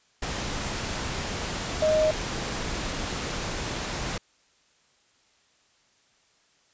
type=tone in noise; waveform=sine; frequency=622.3 Hz; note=D#5; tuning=in tune; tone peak=-19 dBFS; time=1.82-2.11 s; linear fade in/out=5 ms; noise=pink; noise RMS=-31 dBFS; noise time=0.22-4.18 s; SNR=+9 dB; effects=white hiss -64 dBFS RMS until 6.73 s + resampled to 16000 Hz